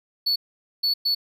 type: tone bursts at uneven times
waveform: triangle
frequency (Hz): 4435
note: C#8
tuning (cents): 0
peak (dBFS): -18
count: 3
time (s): 0.26-0.36 / 0.83-0.94 / 1.05-1.15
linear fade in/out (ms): 10
effects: none